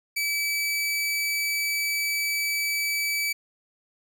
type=tone; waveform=sawtooth; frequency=2300 Hz; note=D7; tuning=37 cents flat; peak=-21 dBFS; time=0.16-3.33 s; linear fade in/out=10 ms; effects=none